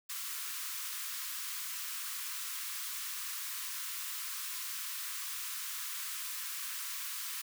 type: high-pass noise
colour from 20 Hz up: white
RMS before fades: -40 dBFS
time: 0.09-7.42 s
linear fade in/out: 10 ms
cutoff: 1000 Hz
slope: 96 dB/octave
effects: none